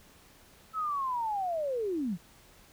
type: linear sweep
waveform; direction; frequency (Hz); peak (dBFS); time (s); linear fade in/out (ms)
sine; down; 1316 to 153.7; -29; 0.73-2.18; 50
effects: pink hiss -58 dBFS RMS until 2.72 s